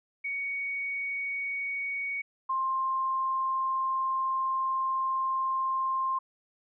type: tone pair in turn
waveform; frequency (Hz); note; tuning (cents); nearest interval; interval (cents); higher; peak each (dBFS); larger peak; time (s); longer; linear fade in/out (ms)
sine; 2237 / 1055.7; C#7 / C6; +15 / +15; octave + minor second; 1300; first; -30 / -26; second; 0.24-2.22 / 2.49-6.19; second; 10
effects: none